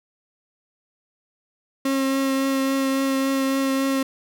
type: tone with vibrato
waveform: 35% pulse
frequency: 269.6 Hz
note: C#4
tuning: 48 cents flat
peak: -18 dBFS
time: 1.85-4.03 s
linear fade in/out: 5 ms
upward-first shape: triangle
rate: 3.6 Hz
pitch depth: 14 cents each way
effects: none